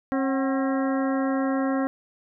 harmonic tone with a mistuned harmonic, 269.3 Hz, C#4, 50 cents flat, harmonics 1 / 2 / 3 / 4 / 5 / 6 / 7, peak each -23 / -29 / -33 / -35 / -37 / -39 / -40 dBFS, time 0.12-1.87 s, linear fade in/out 0 ms, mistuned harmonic 3, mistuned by -110 cents, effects none

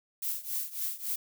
violet noise with tremolo, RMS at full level -31 dBFS, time 0.22-1.16 s, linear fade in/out 5 ms, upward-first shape triangle, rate 3.6 Hz, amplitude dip 90%, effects none

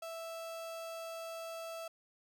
35% pulse tone, 659.3 Hz, E5, in tune, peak -40 dBFS, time 0.02-1.88 s, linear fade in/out 5 ms, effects none

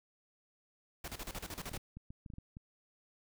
pink noise with tremolo, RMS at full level -42 dBFS, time 1.04-1.78 s, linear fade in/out 5 ms, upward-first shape square, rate 13 Hz, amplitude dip 80%
clicks, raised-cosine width 5 ms, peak -35 dBFS, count 10, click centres 1.607 / 1.717 / 1.774 / 1.97 / 2.105 / 2.262 / 2.302 / 2.337 / 2.384 / 2.569 s
effects none

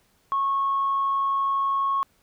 sine tone, 1097 Hz, C#6, 18 cents flat, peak -20 dBFS, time 0.32-2.03 s, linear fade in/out 0 ms, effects tanh soft clip ceiling -16 dBFS + pink hiss -64 dBFS RMS until 2.22 s

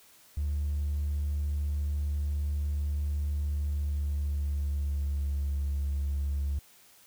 triangle tone with pitch glide, 73 to 70.47 Hz, D2 to C#2, -10 to +29 cents, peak -24 dBFS, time 0.37-6.59 s, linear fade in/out 5 ms, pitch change -61 cents, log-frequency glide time 3.61-5.51 s, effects tanh soft clip ceiling -24 dBFS + white hiss -58 dBFS RMS until 7.06 s

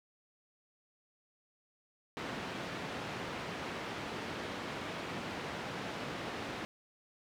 pink band-pass noise, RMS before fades -41 dBFS, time 2.17-6.65 s, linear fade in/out 0 ms, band 150 to 3200 Hz, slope 12 dB/octave, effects none

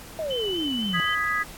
sine exponential sweep, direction down, 659.3 to 162.3 Hz, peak -26 dBFS, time 0.19-1 s, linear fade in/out 0 ms
sine tone with vibrato, 3020 Hz, F#7, 35 cents sharp, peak -28 dBFS, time 0.3-1.15 s, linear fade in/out 10 ms, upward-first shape sine, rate 4 Hz, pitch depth 26 cents each way
sine chord, G# minor, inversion second, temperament equal, 1244.5 / 1661.2 / 1975.5 Hz, D#6 / G#6 / B6, 0 / 0 / 0 cents, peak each -27 dBFS, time 0.93-1.44 s, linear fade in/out 20 ms
effects pink hiss -43 dBFS RMS until 1.57 s + AAC 64 kbps

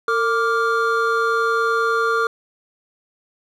triangle tone cluster, 454.1 / 1173 / 1403 Hz, A#4 / D6 / F6, -45 / -2 / +8 cents, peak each -19 dBFS, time 0.08-2.27 s, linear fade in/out 2 ms, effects none

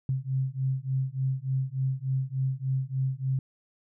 sine beating tone pair, 130.81 / 134.21 Hz, C3 / C3, 0 / +44 cents, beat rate 3.4 Hz, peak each -29 dBFS, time 0.09-3.39 s, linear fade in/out 2 ms, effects none

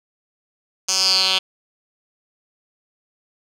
10% pulse tone with band-pass filter sweep, 188.8 Hz, F#3, 35 cents sharp, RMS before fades -18 dBFS, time 0.88-1.39 s, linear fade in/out 10 ms, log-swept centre 6000 to 3500 Hz, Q 6.3, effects none

